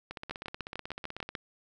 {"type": "two click trains", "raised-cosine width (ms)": 0.3, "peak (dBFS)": [-23, -20], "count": [21, 8], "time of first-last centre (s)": [[0.11, 1.352], [0.31, 1.352]], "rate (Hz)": [16.1, 6.72], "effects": []}